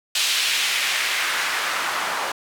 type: noise with band-pass filter sweep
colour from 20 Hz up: white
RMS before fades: -23 dBFS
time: 0.15-2.32 s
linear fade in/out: 5 ms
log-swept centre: 3500 to 970 Hz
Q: 1.3
effects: none